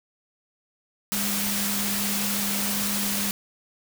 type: tone in noise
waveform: sine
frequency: 202.5 Hz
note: G#3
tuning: 43 cents flat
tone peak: -30 dBFS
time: 1.12-3.31 s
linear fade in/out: 0 ms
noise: white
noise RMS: -27 dBFS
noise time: 1.12-3.31 s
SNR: -6 dB
effects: none